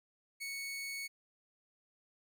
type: tone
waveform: sawtooth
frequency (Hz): 2217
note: C#7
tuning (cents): 0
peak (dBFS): -36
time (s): 0.4-1.08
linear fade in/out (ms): 20
effects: none